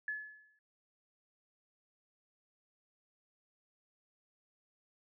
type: tone with exponential decay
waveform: sine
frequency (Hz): 1713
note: A6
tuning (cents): -47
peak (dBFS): -33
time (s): 0.08-0.59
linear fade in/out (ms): 2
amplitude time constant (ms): 110
effects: none